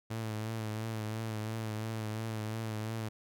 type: tone with vibrato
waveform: sawtooth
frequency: 110 Hz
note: A2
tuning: in tune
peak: -31 dBFS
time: 0.1-3.09 s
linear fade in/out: 10 ms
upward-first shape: triangle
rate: 2.9 Hz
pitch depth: 50 cents each way
effects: none